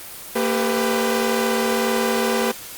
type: tone cluster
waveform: sawtooth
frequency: 229 / 395.1 / 499.8 Hz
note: A#3 / G4 / B4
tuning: -31 / +14 / +21 cents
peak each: -19 dBFS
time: 0.35-2.52 s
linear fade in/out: 10 ms
effects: white hiss -36 dBFS RMS until 2.77 s + Opus 24 kbps